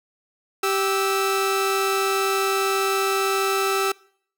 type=tone pair together; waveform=sawtooth; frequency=390.1 / 1312 Hz; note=G4 / E6; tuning=-8 / -9 cents; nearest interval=octave + major sixth; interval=2099 cents; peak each=-18 / -20 dBFS; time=0.63-3.92 s; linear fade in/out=5 ms; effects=noise-tail reverb RT60 0.6 s tail -24 dB re dry